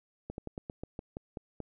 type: slowing click train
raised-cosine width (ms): 2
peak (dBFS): -25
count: 10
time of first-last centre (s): 0.3-1.603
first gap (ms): 81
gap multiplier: 1.14
effects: none